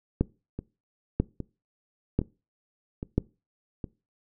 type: two click trains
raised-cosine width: 3 ms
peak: -9 / -20 dBFS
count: 4 / 5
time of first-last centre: 0.21-3.18 / 0.59-3.842 s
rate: 1.01 / 1.23 Hz
effects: noise-tail reverb RT60 0.3 s tail -22 dB re dry